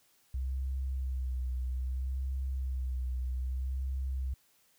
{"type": "tone with vibrato", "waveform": "sine", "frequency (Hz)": 64.5, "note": "C2", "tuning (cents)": -24, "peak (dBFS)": -31, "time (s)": [0.34, 4.34], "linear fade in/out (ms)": 5, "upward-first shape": "sine", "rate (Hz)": 0.62, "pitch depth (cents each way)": 42, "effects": ["white hiss -68 dBFS RMS until 4.78 s"]}